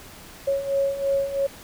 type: beating tone pair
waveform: sine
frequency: 550 / 553 Hz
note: C#5 / C#5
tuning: -14 / -4 cents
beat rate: 3 Hz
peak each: -27 / -22 dBFS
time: 0.47-1.47 s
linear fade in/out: 10 ms
effects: pink hiss -44 dBFS RMS until 1.63 s